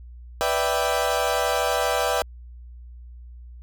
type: chord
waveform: 30% pulse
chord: E minor seventh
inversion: second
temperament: equal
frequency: 493.9 / 587.3 / 659.3 / 784 Hz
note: B4 / D5 / E5 / G5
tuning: 0 / 0 / 0 / 0 cents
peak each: -24 dBFS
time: 0.41-2.22 s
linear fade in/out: 0 ms
effects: added 60 Hz sine -39 dBFS peak until 3.62 s